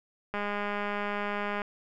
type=click train; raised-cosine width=0.5 ms; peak=-18 dBFS; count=263; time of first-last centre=0.34-1.618 s; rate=205 Hz; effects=none